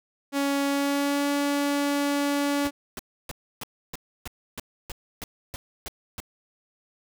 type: tone with pitch glide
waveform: sawtooth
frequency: 280 to 285.4 Hz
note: C#4 to D4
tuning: +18 to -49 cents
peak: -19 dBFS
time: 0.32-2.71 s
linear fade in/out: 50 ms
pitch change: +33 cents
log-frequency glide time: 0.66-1.29 s
type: noise bursts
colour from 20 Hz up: pink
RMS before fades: -35 dBFS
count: 12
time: 2.65-6.202 s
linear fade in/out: 0 ms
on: 21 ms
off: 300 ms
effects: none